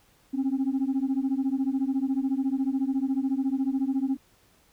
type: beating tone pair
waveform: sine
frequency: 261.6 / 275.6 Hz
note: C4 / C#4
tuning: 0 / -10 cents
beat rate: 14 Hz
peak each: -25 dBFS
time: 0.33-4.17 s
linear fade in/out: 20 ms
effects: tanh soft clip ceiling -20 dBFS + pink hiss -62 dBFS RMS until 4.72 s